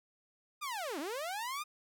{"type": "linear two-way sweep", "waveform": "sawtooth", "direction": "down then up", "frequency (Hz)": [1244.5, 263.1, 1244.5], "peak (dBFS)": -33, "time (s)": [0.61, 1.64], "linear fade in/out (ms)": 20, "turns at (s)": 0.99, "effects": []}